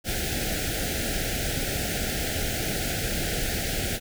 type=band-stop noise; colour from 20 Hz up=pink; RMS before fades=-28 dBFS; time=0.04-4 s; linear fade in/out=50 ms; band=800 to 1400 Hz; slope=96 dB/octave; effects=none